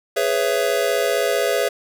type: chord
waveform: square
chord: C# minor seventh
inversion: second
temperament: just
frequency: 415.8 / 498.9 / 554.4 / 665.2 Hz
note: G#4 / B4 / C#5 / E5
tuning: +2 / +17 / 0 / +16 cents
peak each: -24 dBFS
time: 0.16-1.69 s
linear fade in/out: 10 ms
effects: none